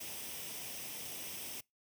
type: noise with comb filter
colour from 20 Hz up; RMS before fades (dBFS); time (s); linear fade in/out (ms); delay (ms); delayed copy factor
white; -44; 0-1.61; 10; 0.35; +0.55
effects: noise-tail reverb RT60 0.2 s tail -25 dB re dry + high-pass 80 Hz 12 dB/octave